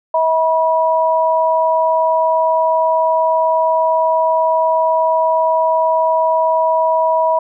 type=tone pair together; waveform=sine; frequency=642.7 / 971 Hz; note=E5 / B5; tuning=-44 / -30 cents; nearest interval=perfect fifth; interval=714 cents; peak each=-14 dBFS; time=0.14-7.39 s; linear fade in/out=5 ms; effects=none